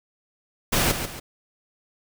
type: noise with echo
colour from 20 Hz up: pink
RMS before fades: -21 dBFS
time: 0.72-0.92 s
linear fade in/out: 10 ms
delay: 140 ms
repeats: 2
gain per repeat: -8 dB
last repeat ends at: 1.2 s
effects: none